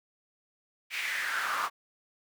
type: noise with high-pass filter sweep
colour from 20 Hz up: brown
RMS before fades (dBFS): -32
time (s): 0.9-1.7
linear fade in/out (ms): 50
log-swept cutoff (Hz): 2400 to 1100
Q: 4.4
effects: none